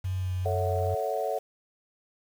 sine tone with vibrato, 92.5 Hz, F#2, in tune, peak -27 dBFS, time 0.04-0.95 s, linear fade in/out 10 ms, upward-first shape sine, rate 2.4 Hz, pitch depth 17 cents each way
sine chord, F# minor seventh, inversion first, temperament equal with one note detuned, 440 / 554.4 / 654.7 / 740 Hz, A4 / C#5 / E5 / F#5, 0 / 0 / -12 / 0 cents, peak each -32 dBFS, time 0.45-1.39 s, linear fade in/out 10 ms
effects tanh soft clip ceiling -14 dBFS + 8-bit

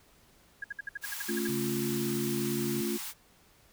sine tone bursts, 1643 Hz, G#6, 19 cents flat, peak -33 dBFS, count 11, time 0.62-1.472 s, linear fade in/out 5 ms, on 22 ms, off 61 ms
white high-pass noise, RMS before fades -39 dBFS, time 1.01-3.14 s, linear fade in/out 50 ms, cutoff 800 Hz, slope 96 dB/octave
sine chord, A augmented, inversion none, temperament equal, 220 / 277.2 / 349.2 Hz, A3 / C#4 / E#4, 0 / 0 / 0 cents, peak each -33 / -38 / -33 dBFS, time 1.28-2.98 s, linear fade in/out 20 ms
sine tone with vibrato, 138.8 Hz, C#3, 3 cents sharp, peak -37 dBFS, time 1.49-2.81 s, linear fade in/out 0 ms, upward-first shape sine, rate 6.9 Hz, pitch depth 8 cents each way
effects pink hiss -62 dBFS RMS until 3.72 s

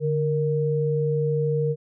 sine tone pair together, 146.84 / 466.2 Hz, D3 / A#4, 0 / 0 cents, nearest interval octave + minor sixth, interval 2000 cents, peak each -23 dBFS, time 0-1.76 s, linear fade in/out 50 ms, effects none

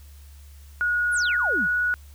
sine tone with pitch glide, 1450 to 1464.3 Hz, F#6 to F#6, -35 to -18 cents, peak -20 dBFS, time 0.81-1.94 s, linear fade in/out 0 ms, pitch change +17 cents, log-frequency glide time 1.44-1.73 s
sine exponential sweep, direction down, 11840 to 139.6 Hz, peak -28 dBFS, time 1.11-1.68 s, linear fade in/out 50 ms
effects added 71 Hz sine -43 dBFS peak until 2.14 s + white hiss -56 dBFS RMS until 2.14 s

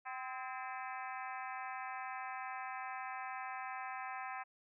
harmonic tone with a mistuned harmonic, 257.6 Hz, C4, 27 cents flat, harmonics 3 / 4 / 5 / 6 / 7 / 8 / 9 / 10, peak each -45 / -47 / -49 / -51 / -52 / -53 / -54 / -55 dBFS, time 0.05-4.44 s, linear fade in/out 20 ms, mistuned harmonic 6, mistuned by +71 cents, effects none

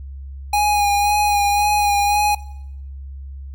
square tone with vibrato, 823 Hz, G#5, 16 cents flat, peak -15 dBFS, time 0.53-2.35 s, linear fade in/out 5 ms, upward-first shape sine, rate 1.9 Hz, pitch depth 22 cents each way, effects noise-tail reverb RT60 0.8 s tail -21 dB re dry + added 68 Hz sine -30 dBFS peak until 3.54 s

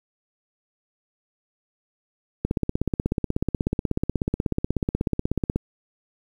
click train, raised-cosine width 3 ms, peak -9 dBFS, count 52, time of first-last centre 2.45-5.56 s, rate 16.4 Hz, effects 8-bit

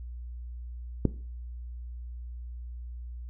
click, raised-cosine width 3 ms, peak -9 dBFS, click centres 1.053 s, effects noise-tail reverb RT60 0.4 s tail -17 dB re dry + added 60 Hz sine -37 dBFS peak until 3.29 s

